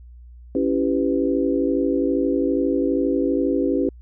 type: chord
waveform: sine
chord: C# half-diminished seventh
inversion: none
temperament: equal with one note detuned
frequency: 277.2 / 329.6 / 392 / 500.8 Hz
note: C#4 / E4 / G4 / B4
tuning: 0 / 0 / 0 / +24 cents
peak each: -21 / -24 / -24 / -25 dBFS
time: 0.55-3.89 s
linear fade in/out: 2 ms
effects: added 60 Hz sine -40 dBFS peak until 4.01 s